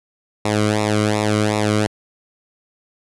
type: tone with flanger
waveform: sawtooth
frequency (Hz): 106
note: G#2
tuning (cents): +36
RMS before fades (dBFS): -18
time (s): 0.45-1.87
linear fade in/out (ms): 5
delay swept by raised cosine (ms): 0.64 to 1.17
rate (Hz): 2.7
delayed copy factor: -0.85
effects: resampled to 24000 Hz